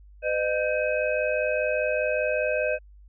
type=tone cluster; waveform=sine; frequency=506 / 611 / 1557 / 2539 Hz; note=B4 / D#5 / G6 / D#7; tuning=+42 / -32 / -12 / +34 cents; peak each=-28 / -25 / -32 / -31 dBFS; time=0.22-2.79 s; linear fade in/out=50 ms; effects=added 50 Hz sine -47 dBFS peak until 3.08 s